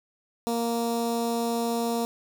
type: tone with notch filter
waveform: 15% pulse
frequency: 233.1 Hz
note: A#3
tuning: in tune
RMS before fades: -27 dBFS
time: 0.47-2.05 s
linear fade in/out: 0 ms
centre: 2100 Hz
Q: 0.76
effects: none